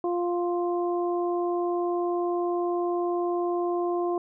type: harmonic tone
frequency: 350 Hz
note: F4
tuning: 4 cents sharp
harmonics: 1 / 2 / 3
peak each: -25 / -31 / -35 dBFS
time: 0.04-4.18 s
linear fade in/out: 2 ms
effects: none